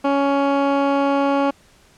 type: tone with low-pass filter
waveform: 15% pulse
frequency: 279 Hz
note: C#4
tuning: 11 cents sharp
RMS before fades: -18 dBFS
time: 0.04-1.51 s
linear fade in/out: 10 ms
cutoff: 2000 Hz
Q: 0.57
effects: pink hiss -53 dBFS RMS until 1.97 s + low-pass 10000 Hz 12 dB/octave